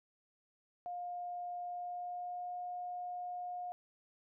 sine tone with pitch glide, 709 to 716 Hz, F5 to F5, +26 to +43 cents, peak -39 dBFS, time 0.86-3.72 s, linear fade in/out 0 ms, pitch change +17 cents, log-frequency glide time 1.62-2.57 s, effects none

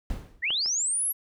brown noise with exponential decay, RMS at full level -30 dBFS, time 0.1-0.5 s, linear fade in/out 1 ms, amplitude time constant 86 ms
sine linear sweep, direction up, 1760 to 11680 Hz, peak -24 dBFS, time 0.42-1.13 s, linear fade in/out 20 ms
clicks, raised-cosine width 0.5 ms, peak -23 / -28 dBFS, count 2, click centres 0.505 / 0.66 s
effects none

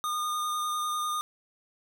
square tone with vibrato, 1220 Hz, D#6, 34 cents flat, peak -29 dBFS, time 0.04-1.21 s, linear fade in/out 0 ms, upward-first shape square, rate 10 Hz, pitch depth 10 cents each way, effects none

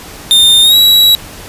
45% pulse tone with pitch glide, 3629 to 3889 Hz, A#7 to B7, -47 to -27 cents, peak -3 dBFS, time 0.31-1.15 s, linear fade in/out 0 ms, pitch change +120 cents, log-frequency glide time 0.62-0.77 s, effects pink hiss -30 dBFS RMS until 1.48 s + resampled to 32000 Hz

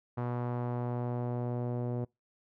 sawtooth tone with low-pass filter sweep, 121.8 Hz, B2, 24 cents flat, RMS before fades -34 dBFS, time 0.17-2.05 s, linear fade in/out 10 ms, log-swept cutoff 1100 to 550 Hz, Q 1.4, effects noise-tail reverb RT60 0.2 s tail -25 dB re dry

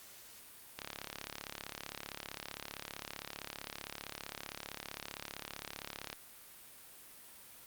click train, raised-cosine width 0.2 ms, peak -23 dBFS, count 190, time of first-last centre 0.79-6.129 s, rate 35.4 Hz, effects white hiss -55 dBFS RMS until 7.66 s + Opus 48 kbps

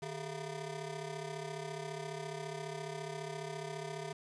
20% pulse ring-modulated tone, 274.6 Hz, C#4, 16 cents flat, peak -32 dBFS, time 0.02-4.13 s, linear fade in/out 2 ms, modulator 120 Hz, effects resampled to 22050 Hz

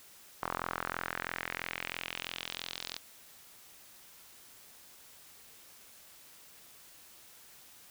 sawtooth tone with band-pass filter sweep, 43.02 Hz, F1, 25 cents flat, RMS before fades -40 dBFS, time 0.42-2.98 s, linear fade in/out 10 ms, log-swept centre 1100 to 4400 Hz, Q 2.4, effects white hiss -56 dBFS RMS until 7.9 s

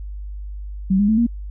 sine tone with pitch steps, 190.6 / 204.3 / 218.9 / 234.7 Hz, G3 / G#3 / A3 / A#3, -48 / -28 / -9 / +12 cents, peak -13 dBFS, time 0.9-1.268 s, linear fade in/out 10 ms, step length 92 ms, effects added 50 Hz sine -28 dBFS peak until 1.5 s

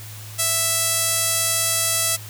sawtooth tone with band-pass filter, 659.3 Hz, E5, in tune, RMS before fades -21 dBFS, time 0.38-2.17 s, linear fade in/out 20 ms, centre 9900 Hz, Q 1.2, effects added 106 Hz sine -36 dBFS peak until 2.29 s + white hiss -40 dBFS RMS until 2.29 s

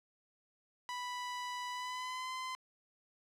sawtooth tone with pitch glide, 987.8 to 1029.7 Hz, B5 to C6, 0 to -28 cents, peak -35 dBFS, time 0.89-2.55 s, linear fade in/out 0 ms, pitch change +72 cents, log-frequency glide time 1.7-2.32 s, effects low-pass 7000 Hz 12 dB/octave + 11-bit

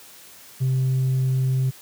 triangle tone with tanh clipping, 130.81 Hz, C3, in tune, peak -18 dBFS, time 0.6-1.71 s, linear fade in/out 20 ms, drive 6 dB, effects white hiss -46 dBFS RMS until 1.81 s + high-pass 80 Hz 12 dB/octave

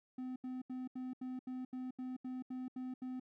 triangle tone bursts, 255.2 Hz, C4, 43 cents flat, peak -38 dBFS, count 12, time 0.18-3.198 s, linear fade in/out 5 ms, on 180 ms, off 78 ms, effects none

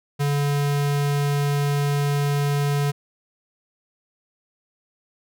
square tone, 143.4 Hz, D3, 41 cents flat, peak -20 dBFS, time 0.19-2.92 s, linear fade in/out 20 ms, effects none

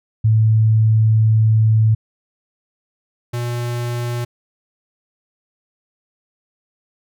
sine / square tone pair in turn, 110 / 120.3 Hz, A2 / B2, 0 / -45 cents, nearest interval major second, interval 155 cents, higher second, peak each -10 / -21 dBFS, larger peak first, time 0.24-1.95 / 3.33-4.25 s, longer first, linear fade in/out 10 ms, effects none

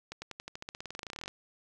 accelerating click train, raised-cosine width 0.2 ms, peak -23 dBFS, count 24, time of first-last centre 0.12-1.279 s, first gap 100 ms, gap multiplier 0.93, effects none

